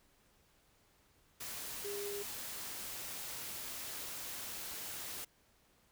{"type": "tone in noise", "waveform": "sine", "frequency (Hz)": 405.7, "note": "G#4", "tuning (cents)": -41, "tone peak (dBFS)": -40, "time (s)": [1.84, 2.23], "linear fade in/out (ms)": 10, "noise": "white", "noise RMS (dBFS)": -44, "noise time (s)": [1.4, 5.25], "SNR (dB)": 1, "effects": ["pink hiss -70 dBFS RMS until 5.91 s"]}